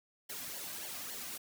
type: noise with flanger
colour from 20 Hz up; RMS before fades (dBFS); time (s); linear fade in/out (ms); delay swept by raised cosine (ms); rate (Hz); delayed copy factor
white; -43; 0.29-1.38; 10; 0.78 to 2.28; 3.6; -0.7
effects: none